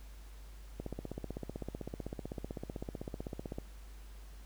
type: click train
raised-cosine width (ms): 2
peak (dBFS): -26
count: 45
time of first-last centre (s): 0.8-3.585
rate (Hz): 15.8
effects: added 50 Hz sine -48 dBFS peak until 4.45 s + pink hiss -61 dBFS RMS until 4.45 s